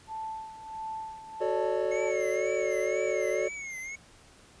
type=tone with tremolo; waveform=sine; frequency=880 Hz; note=A5; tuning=in tune; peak=-33 dBFS; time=0.07-2.12 s; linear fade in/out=50 ms; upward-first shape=sine; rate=1.5 Hz; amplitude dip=70%
type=chord; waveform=triangle; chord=D major seventh; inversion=first; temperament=equal with one note detuned; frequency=370 / 440 / 554.4 / 599.7 Hz; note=F#4 / A4 / C#5 / D5; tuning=0 / 0 / 0 / +36 cents; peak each=-30 dBFS; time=1.4-3.49 s; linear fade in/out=20 ms
type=tone with vibrato; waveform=square; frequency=2169 Hz; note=C#7; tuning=38 cents flat; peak=-37 dBFS; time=1.91-3.96 s; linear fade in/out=10 ms; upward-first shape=triangle; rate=2 Hz; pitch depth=110 cents each way
effects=pink hiss -56 dBFS RMS until 4.6 s + resampled to 22050 Hz